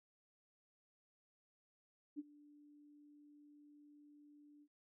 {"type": "tone with ADSR envelope", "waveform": "sine", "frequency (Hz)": 293.7, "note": "D4", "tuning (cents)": 0, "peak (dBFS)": -40, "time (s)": [2.16, 4.68], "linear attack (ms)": 31, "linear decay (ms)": 30, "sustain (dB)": -21, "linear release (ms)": 58, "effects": []}